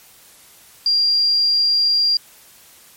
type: tone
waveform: sine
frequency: 4775 Hz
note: D8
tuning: 28 cents sharp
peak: -13 dBFS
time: 0.86-2.17 s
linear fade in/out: 2 ms
effects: white hiss -47 dBFS RMS until 2.96 s + MP3 64 kbps